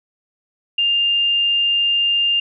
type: tone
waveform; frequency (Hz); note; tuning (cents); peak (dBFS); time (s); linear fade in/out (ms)
sine; 2803; F7; +6; -14; 0.78-2.4; 5
effects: none